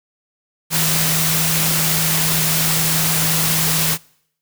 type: tone in noise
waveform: sine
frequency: 159.9 Hz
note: D#3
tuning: 48 cents sharp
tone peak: -22 dBFS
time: 0.7-3.98 s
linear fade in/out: 50 ms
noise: white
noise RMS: -18 dBFS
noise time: 0.7-3.98 s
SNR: -7 dB
effects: noise-tail reverb RT60 0.7 s tail -25 dB re dry